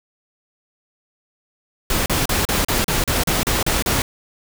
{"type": "noise bursts", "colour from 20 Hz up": "pink", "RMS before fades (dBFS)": -19, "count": 11, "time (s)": [1.9, 4.02], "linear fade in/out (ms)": 2, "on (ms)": 160, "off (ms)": 36, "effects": []}